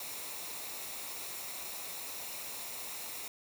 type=noise with comb filter; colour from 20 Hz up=white; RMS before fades=-42 dBFS; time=0-3.28 s; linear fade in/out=2 ms; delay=0.63 ms; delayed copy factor=-0.5; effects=none